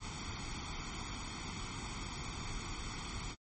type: noise with comb filter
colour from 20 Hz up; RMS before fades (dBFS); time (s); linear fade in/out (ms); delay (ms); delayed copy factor
pink; -42; 0-3.36; 50; 0.88; +0.75
effects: MP3 32 kbps